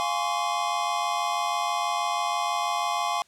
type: chord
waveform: square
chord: Db major seventh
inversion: first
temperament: equal with one note detuned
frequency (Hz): 698.5 / 830.6 / 1046.5 / 1132.7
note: F5 / Ab5 / C6 / Db6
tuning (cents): 0 / 0 / 0 / +37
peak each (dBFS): -31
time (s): 0-3.22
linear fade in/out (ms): 0
effects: white hiss -61 dBFS RMS until 3.27 s + low-pass 8000 Hz 12 dB/octave